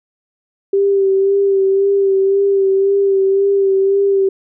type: tone with vibrato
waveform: sine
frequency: 392 Hz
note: G4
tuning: in tune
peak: -10 dBFS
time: 0.73-4.29 s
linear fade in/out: 5 ms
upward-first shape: sine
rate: 1.9 Hz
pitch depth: 28 cents each way
effects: none